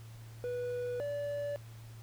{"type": "tone pair in turn", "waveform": "triangle", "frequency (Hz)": [490, 577.4], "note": ["B4", "D5"], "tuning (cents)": [-14, -30], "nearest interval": "minor third", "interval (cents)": 284, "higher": "second", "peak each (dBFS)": [-32, -32], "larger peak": "neither", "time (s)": [[0.44, 1], [1, 1.56]], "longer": "neither", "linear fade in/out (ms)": 0, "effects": ["added 113 Hz sine -47 dBFS peak until 2.02 s", "pink hiss -59 dBFS RMS until 2.02 s"]}